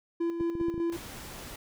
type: tone with tremolo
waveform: triangle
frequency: 337.5 Hz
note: E4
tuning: 41 cents sharp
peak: -24 dBFS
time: 0.2-0.97 s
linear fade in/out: 10 ms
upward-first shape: square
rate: 5 Hz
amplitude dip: 50%
type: clicks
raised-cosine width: 3 ms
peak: -26 dBFS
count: 6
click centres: 0.409 / 0.553 / 0.612 / 0.684 / 0.742 / 0.779 s
type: noise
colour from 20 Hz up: pink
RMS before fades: -43 dBFS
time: 0.92-1.56 s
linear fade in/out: 5 ms
effects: none

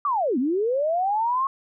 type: linear two-way sweep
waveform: sine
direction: down then up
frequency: 1200 to 233.1 to 1099 Hz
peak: -20 dBFS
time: 0.05-1.47 s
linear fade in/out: 2 ms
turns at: 0.38 s
effects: none

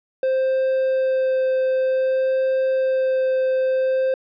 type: tone with vibrato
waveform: triangle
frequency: 523 Hz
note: C5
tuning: 1 cent flat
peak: -15 dBFS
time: 0.23-4.14 s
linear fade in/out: 2 ms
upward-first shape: sine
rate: 0.54 Hz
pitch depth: 8 cents each way
effects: resampled to 11025 Hz

